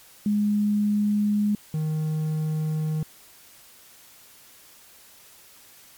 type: tone pair in turn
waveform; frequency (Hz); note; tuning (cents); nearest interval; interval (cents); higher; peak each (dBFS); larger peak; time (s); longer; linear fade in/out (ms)
sine / triangle; 207.7 / 155.6; G#3 / D#3; 0 / 0; perfect fourth; 500; first; -19 / -21; first; 0.26-1.55 / 1.74-3.03; neither; 2
effects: white hiss -51 dBFS RMS until 5.97 s + MP3 96 kbps